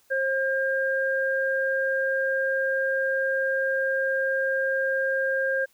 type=tone pair together; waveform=sine; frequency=534 / 1604.7 Hz; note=C5 / G6; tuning=+35 / +40 cents; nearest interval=octave + perfect fifth; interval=1905 cents; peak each=-25 dBFS; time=0.1-5.66 s; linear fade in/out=20 ms; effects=white hiss -63 dBFS RMS until 5.73 s